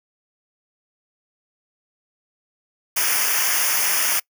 white noise with comb filter, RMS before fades -20 dBFS, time 2.96-4.2 s, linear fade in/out 10 ms, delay 0.25 ms, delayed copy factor -1, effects noise-tail reverb RT60 0.1 s tail -25 dB re dry

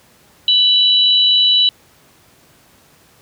sine tone pair together, 2985 / 3929 Hz, F#7 / B7, +15 / -10 cents, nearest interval perfect fourth, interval 475 cents, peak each -12 dBFS, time 0.48-1.69 s, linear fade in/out 2 ms, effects pink hiss -50 dBFS RMS until 3.21 s + high-pass 80 Hz 12 dB/octave

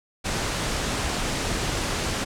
pink low-pass noise, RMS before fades -27 dBFS, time 0.24-2.25 s, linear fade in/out 20 ms, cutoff 8900 Hz, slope 24 dB/octave, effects none

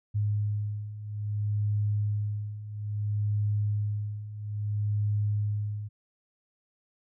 sine beating tone pair, 103.83 / 104.43 Hz, G#2 / G#2, 0 / +10 cents, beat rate 0.6 Hz, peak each -32 / -28 dBFS, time 0.14-5.89 s, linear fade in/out 20 ms, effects none

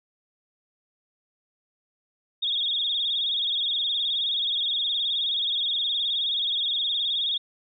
sine tone with vibrato, 3493 Hz, A7, 13 cents flat, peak -23 dBFS, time 2.42-7.38 s, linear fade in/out 10 ms, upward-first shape sine, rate 19 Hz, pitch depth 120 cents each way, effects none

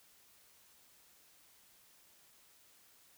silence, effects white hiss -65 dBFS RMS until 3.17 s

